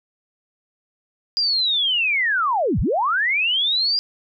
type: linear two-way sweep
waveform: sine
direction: down then up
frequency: 4886 to 32.7 to 4886 Hz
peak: -17 dBFS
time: 1.37-3.99 s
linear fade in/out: 0 ms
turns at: 2.8 s
effects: none